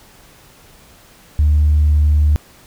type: tone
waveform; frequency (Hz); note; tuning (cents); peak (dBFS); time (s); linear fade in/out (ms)
sine; 74.9; D2; +35; -8; 1.39-2.36; 0
effects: tanh soft clip ceiling -6 dBFS + pink hiss -46 dBFS RMS until 2.66 s